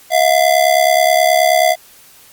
square ring-modulated tone, 680 Hz, F5, 46 cents flat, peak -7 dBFS, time 0.1-1.76 s, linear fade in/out 50 ms, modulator 34.7 Hz, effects white hiss -44 dBFS RMS until 2.32 s + Opus 48 kbps

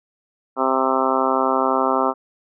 harmonic tone, 131.9 Hz, C3, 14 cents sharp, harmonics 2 / 3 / 4 / 5 / 6 / 7 / 8 / 9 / 10, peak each -25 / -25 / -25 / -25 / -25 / -25 / -25 / -25 / -25 dBFS, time 0.56-2.14 s, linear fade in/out 50 ms, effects none

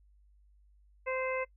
harmonic tone, 519 Hz, C5, 14 cents flat, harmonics 1 / 2 / 3 / 4 / 5, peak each -33 / -39 / -45 / -38 / -43 dBFS, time 1.06-1.45 s, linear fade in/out 20 ms, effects noise-tail reverb RT60 0.1 s tail -23 dB re dry + added 50 Hz sine -60 dBFS peak until 1.56 s

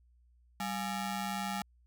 sawtooth ring-modulated tone, 512 Hz, C5, 38 cents flat, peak -27 dBFS, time 0.6-1.62 s, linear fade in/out 2 ms, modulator 317 Hz, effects added 60 Hz sine -62 dBFS peak until 1.86 s

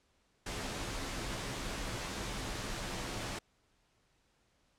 pink noise with comb filter, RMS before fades -39 dBFS, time 0.46-3.39 s, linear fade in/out 5 ms, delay 13 ms, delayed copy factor -0.5, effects pink hiss -73 dBFS RMS until 4.78 s + low-pass 8000 Hz 12 dB/octave

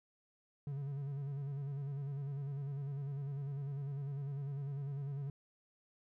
triangle tone with vibrato, 139.8 Hz, C#3, 15 cents sharp, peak -36 dBFS, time 0.67-5.3 s, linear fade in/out 2 ms, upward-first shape square, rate 10 Hz, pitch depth 49 cents each way, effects none

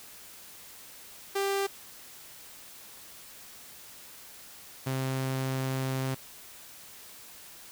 sawtooth tone pair in turn, 394.7 / 132.08 Hz, G4 / C3, +12 / +17 cents, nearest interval octave + perfect fifth, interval 1895 cents, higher first, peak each -23 / -25 dBFS, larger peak first, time 1.35-1.67 / 4.86-6.15 s, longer second, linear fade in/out 10 ms, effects white hiss -49 dBFS RMS until 7.71 s

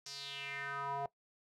square tone with band-pass filter sweep, 140 Hz, C#3, 18 cents sharp, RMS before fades -42 dBFS, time 0.06-1.06 s, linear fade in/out 2 ms, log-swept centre 5600 to 730 Hz, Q 4.3, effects noise-tail reverb RT60 0.1 s tail -19 dB re dry

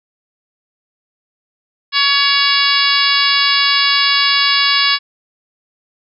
harmonic tone, 563 Hz, C#5, 27 cents sharp, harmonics 2 / 3 / 4 / 5 / 6 / 7 / 8 / 9, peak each -19 / -19 / -19 / -19 / -19 / -19 / -19 / -19 dBFS, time 1.92-4.99 s, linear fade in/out 50 ms, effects none

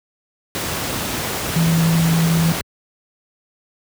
sine tone in noise, 164.81 Hz, E3, in tune, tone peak -13 dBFS, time 1.56-2.52 s, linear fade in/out 0 ms, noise pink, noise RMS -23 dBFS, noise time 0.55-2.61 s, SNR +7 dB, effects high-pass 80 Hz 12 dB/octave

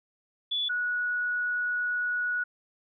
sine tone pair in turn, 3441 / 1463.6 Hz, A7 / F#6, -39 / -19 cents, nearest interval octave + minor third, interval 1480 cents, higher first, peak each -26 / -26 dBFS, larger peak neither, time 0.51-0.69 / 0.69-2.44 s, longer second, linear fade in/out 10 ms, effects none

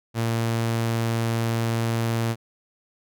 sawtooth tone, 114.9 Hz, A#2, 25 cents flat, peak -18 dBFS, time 0.14-2.36 s, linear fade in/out 50 ms, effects none

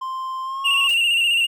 triangle tone with pitch glide, 1046.5 to 1099.8 Hz, C6 to C#6, 0 to -14 cents, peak -23 dBFS, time 0.01-0.88 s, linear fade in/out 10 ms, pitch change +86 cents, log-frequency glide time 0.43-0.69 s
triangle tone with vibrato, 2779 Hz, F7, 9 cents flat, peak -14 dBFS, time 0.64-1.47 s, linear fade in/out 20 ms, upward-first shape square, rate 15 Hz, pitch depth 39 cents each way
white noise with exponential decay, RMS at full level -34 dBFS, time 0.89-1.07 s, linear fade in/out 2 ms, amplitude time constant 39 ms
effects none

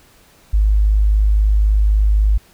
sine tone, 51.91 Hz, G#1, in tune, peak -10 dBFS, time 0.53-2.38 s, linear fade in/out 10 ms, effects pink hiss -50 dBFS RMS until 2.53 s

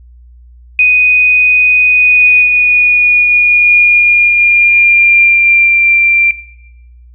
sine tone with pitch glide, 2490 to 2365 Hz, D#7 to D7, +1 to +12 cents, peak -4 dBFS, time 0.79-6.31 s, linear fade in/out 2 ms, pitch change -89 cents, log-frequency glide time 1.86-5.93 s, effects noise-tail reverb RT60 0.9 s tail -18 dB re dry + added 60 Hz sine -35 dBFS peak until 7.14 s

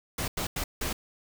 pink noise bursts at uneven times, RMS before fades -31 dBFS, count 4, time 0.18-0.28 / 0.37-0.47 / 0.56-0.64 / 0.81-0.93 s, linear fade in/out 5 ms, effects none

